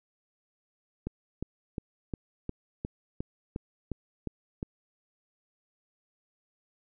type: click train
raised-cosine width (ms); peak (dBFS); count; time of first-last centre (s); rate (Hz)
3; -20; 11; 1.07-4.629; 2.81
effects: none